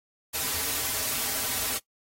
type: noise with comb filter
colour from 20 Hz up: white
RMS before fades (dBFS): -29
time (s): 0.33-1.79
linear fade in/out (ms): 20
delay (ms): 5.6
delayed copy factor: -1
effects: noise-tail reverb RT60 0.1 s tail -20 dB re dry + AAC 48 kbps